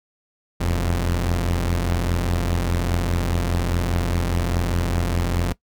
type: tone pair together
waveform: sawtooth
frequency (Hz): 41.2 / 87.31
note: E1 / F2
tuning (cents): 0 / 0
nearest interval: octave + minor second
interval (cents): 1300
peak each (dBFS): -19 / -18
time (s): 0.6-5.53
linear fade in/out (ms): 10
effects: noise-tail reverb RT60 0.1 s tail -20 dB re dry